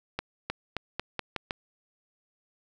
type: accelerating click train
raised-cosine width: 0.3 ms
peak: -14 dBFS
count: 7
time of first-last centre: 0.19-1.508 s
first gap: 310 ms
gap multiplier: 0.86
effects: none